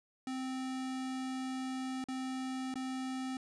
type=tone with dropouts; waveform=square; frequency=260.4 Hz; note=C4; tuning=8 cents flat; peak=-37 dBFS; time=0.27-3.37 s; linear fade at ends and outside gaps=2 ms; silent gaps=2.041-2.085 / 2.741-2.756 s; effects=resampled to 22050 Hz